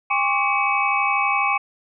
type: tone cluster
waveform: sine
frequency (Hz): 805 / 1078 / 1150 / 2268 / 2568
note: G5 / C#6 / D6 / C#7 / E7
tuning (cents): +46 / -49 / -37 / +39 / -46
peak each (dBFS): -24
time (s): 0.1-1.58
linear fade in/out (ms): 10
effects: none